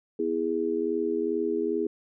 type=chord; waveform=sine; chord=E major; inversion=second; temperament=just; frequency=247.2 / 329.6 / 412 Hz; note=B3 / E4 / G#4; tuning=+2 / 0 / -14 cents; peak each=-33 / -29 / -27 dBFS; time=0.19-1.87 s; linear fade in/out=5 ms; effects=none